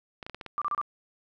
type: clicks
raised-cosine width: 0.3 ms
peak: -23 dBFS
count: 6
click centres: 0.228 / 0.265 / 0.297 / 0.346 / 0.412 / 0.463 s
type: tone bursts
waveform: sine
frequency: 1181 Hz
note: D6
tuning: 9 cents sharp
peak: -26 dBFS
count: 4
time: 0.58-0.814 s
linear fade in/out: 0 ms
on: 36 ms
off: 30 ms
effects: none